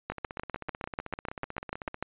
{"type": "two click trains", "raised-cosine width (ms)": 0.5, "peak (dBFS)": [-16, -22], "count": [14, 30], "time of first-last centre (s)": [[0.1, 2.026], [0.12, 1.944]], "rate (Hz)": [6.75, 15.9], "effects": ["resampled to 8000 Hz"]}